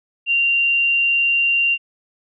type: tone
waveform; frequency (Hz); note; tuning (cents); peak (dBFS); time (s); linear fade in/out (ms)
sine; 2771; F7; -14; -14; 0.26-1.78; 50
effects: none